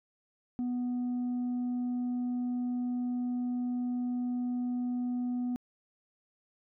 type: tone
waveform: sine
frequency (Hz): 246.4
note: B3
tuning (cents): -4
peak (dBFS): -27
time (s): 0.59-5.56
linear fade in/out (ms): 0
effects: tanh soft clip ceiling -29 dBFS